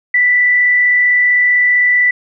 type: tone with frequency modulation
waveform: sine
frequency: 1975.5 Hz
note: B6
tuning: in tune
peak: -8 dBFS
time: 0.14-2.11 s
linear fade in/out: 5 ms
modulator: 35.6 Hz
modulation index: 0.48
effects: none